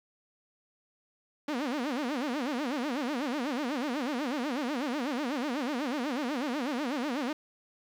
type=tone with vibrato; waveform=sawtooth; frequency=269.1 Hz; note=C4; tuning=49 cents sharp; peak=-26 dBFS; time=1.48-7.33 s; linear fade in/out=5 ms; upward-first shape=sine; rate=8.1 Hz; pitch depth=240 cents each way; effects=low-pass 5000 Hz 12 dB/octave + 10-bit